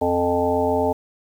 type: harmonic tone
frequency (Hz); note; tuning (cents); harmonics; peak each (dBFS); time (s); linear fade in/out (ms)
87.7; F2; +8; 1 / 3 / 5 / 7 / 9 / 10; -30 / -25 / -22 / -23 / -26 / -26; 0.01-0.93; 10
effects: 8-bit